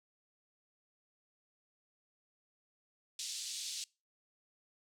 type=band-pass noise; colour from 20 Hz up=pink; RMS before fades=-42 dBFS; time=3.19-3.84 s; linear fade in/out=2 ms; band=3600 to 8300 Hz; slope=24 dB/octave; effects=noise-tail reverb RT60 0.3 s tail -25 dB re dry